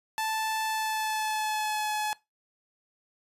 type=tone with pitch glide; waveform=sawtooth; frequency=878 to 851 Hz; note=A5 to G#5; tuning=-4 to +42 cents; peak=-24 dBFS; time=0.18-2.13 s; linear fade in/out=0 ms; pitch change=-54 cents; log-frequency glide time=0.65-1.91 s; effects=noise-tail reverb RT60 0.2 s tail -20 dB re dry + resampled to 32000 Hz